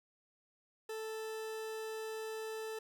40% pulse tone, 439.9 Hz, A4, in tune, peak -39 dBFS, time 0.89-2.79 s, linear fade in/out 5 ms, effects 13-bit

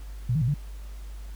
sine tone with pitch steps, 121.3 / 157 / 118.9 / 145.2 Hz, B2 / D#3 / A#2 / D3, -31 / +16 / +35 / -19 cents, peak -21 dBFS, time 0.29-0.542 s, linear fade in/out 5 ms, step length 63 ms, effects added 50 Hz sine -36 dBFS peak until 1.35 s + pink hiss -54 dBFS RMS until 1.35 s

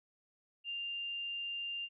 sine tone, 2794 Hz, F7, in tune, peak -37 dBFS, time 0.64-1.89 s, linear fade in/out 50 ms, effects none

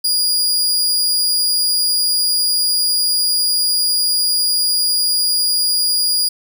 sawtooth tone, 4862 Hz, D#8, 41 cents flat, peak -11 dBFS, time 0.04-6.29 s, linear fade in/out 10 ms, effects none

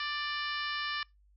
harmonic tone with a mistuned harmonic, 589 Hz, D5, 5 cents sharp, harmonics 2 / 3 / 4 / 5 / 6 / 7 / 8 / 9, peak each -38 / -37 / -42 / -41 / -45 / -45 / -46 / -46 dBFS, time 0-1.03 s, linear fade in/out 2 ms, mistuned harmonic 6, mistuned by +22 cents, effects noise-tail reverb RT60 0.2 s tail -25 dB re dry + added 50 Hz sine -61 dBFS peak until 1.36 s

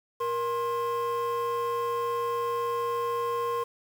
triangle tone pair together, 471.8 / 1058 Hz, A#4 / C6, +21 / +19 cents, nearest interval octave + major second, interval 1398 cents, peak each -26 dBFS, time 0.2-3.64 s, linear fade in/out 10 ms, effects tanh soft clip ceiling -22 dBFS + 8-bit

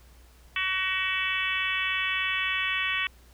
harmonic tone, 376.7 Hz, F#4, 31 cents sharp, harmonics 3 / 4 / 5 / 6 / 7 / 8 / 9, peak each -35 / -36 / -31 / -32 / -31 / -34 / -37 dBFS, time 0.56-3.07 s, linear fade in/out 2 ms, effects added 60 Hz sine -52 dBFS peak until 3.33 s + pink hiss -59 dBFS RMS until 3.33 s

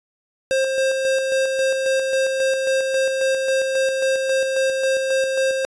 square tone with tremolo, 531 Hz, C5, 25 cents sharp, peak -17 dBFS, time 0.51-5.65 s, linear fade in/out 0 ms, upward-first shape square, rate 3.7 Hz, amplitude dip 35%, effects resampled to 22050 Hz

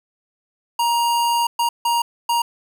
square tone bursts at uneven times, 942 Hz, A#5, 18 cents sharp, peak -17 dBFS, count 4, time 0.79-1.47 / 1.59-1.69 / 1.85-2.02 / 2.29-2.42 s, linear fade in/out 5 ms, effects none

